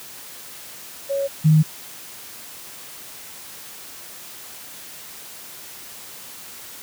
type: tone pair in turn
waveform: sine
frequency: 554.4 / 155.57 Hz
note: C#5 / D#3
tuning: 0 / 0 cents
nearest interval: octave + minor seventh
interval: 2200 cents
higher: first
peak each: -20 / -10 dBFS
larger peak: second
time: 1.09-1.28 / 1.44-1.63 s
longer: neither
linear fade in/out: 20 ms
effects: white hiss -39 dBFS RMS until 6.82 s + high-pass 80 Hz 12 dB/octave